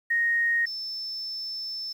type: tone pair in turn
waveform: sine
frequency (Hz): 1864.7 / 5287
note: A#6 / E8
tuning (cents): 0 / +4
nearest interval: octave + tritone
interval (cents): 1804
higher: second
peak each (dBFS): -21 / -31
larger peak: first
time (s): 0.1-0.66 / 0.66-1.93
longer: second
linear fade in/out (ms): 10
effects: 9-bit